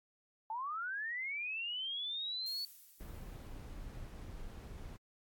sine linear sweep, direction up, 855 to 4476 Hz, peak -37 dBFS, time 0.5-2.65 s, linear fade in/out 2 ms
violet noise with exponential decay, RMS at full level -48 dBFS, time 2.46-4.12 s, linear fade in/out 2 ms, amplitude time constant 360 ms
brown noise, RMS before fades -47 dBFS, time 3-4.97 s, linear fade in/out 10 ms
effects AAC 64 kbps

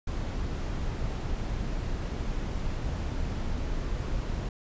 brown noise, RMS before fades -31 dBFS, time 0.07-4.49 s, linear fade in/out 5 ms, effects resampled to 16000 Hz

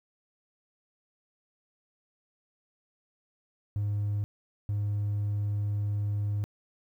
triangle tone pair in turn, 103 / 103 Hz, G#2 / G#2, -14 / -14 cents, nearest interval unison, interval 0 cents, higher neither, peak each -24 dBFS, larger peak neither, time 3.76-4.24 / 4.69-6.44 s, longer second, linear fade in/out 0 ms, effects tanh soft clip ceiling -22 dBFS + 11-bit

